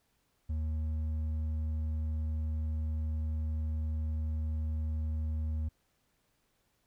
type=tone with hard clipping; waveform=sine; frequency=77.9 Hz; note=D#2; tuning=3 cents sharp; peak=-32 dBFS; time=0.49-5.69 s; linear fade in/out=10 ms; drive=4 dB; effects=pink hiss -75 dBFS RMS until 6.86 s